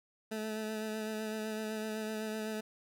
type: tone with vibrato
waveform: 20% pulse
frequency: 217 Hz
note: A3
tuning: 24 cents flat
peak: -31 dBFS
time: 0.31-2.61 s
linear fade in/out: 10 ms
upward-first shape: sine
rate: 7.9 Hz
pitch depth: 20 cents each way
effects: none